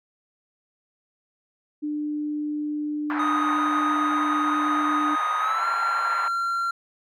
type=tone; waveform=sine; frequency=298.5 Hz; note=D4; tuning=28 cents sharp; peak=-25 dBFS; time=1.82-5.16 s; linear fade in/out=20 ms
type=band-pass noise; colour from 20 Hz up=white; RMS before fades=-30 dBFS; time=3.1-6.28 s; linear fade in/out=0 ms; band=820 to 1500 Hz; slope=24 dB/octave
type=tone with pitch glide; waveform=triangle; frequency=1244.5 to 1372.9 Hz; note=D#6 to F6; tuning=0 to -30 cents; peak=-21 dBFS; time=3.19-6.71 s; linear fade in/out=5 ms; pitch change=+170 cents; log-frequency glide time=5.39-5.66 s
effects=none